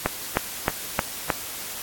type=click train; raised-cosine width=0.5 ms; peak=-4 dBFS; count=5; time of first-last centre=0.06-1.302 s; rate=3.22 Hz; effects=white hiss -34 dBFS RMS until 1.82 s + AAC 64 kbps